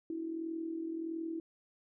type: tone with amplitude modulation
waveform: sine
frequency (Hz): 327.1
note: E4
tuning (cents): -13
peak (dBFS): -33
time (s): 0.1-1.4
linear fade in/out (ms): 2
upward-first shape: sine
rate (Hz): 41.5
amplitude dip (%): 60
effects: none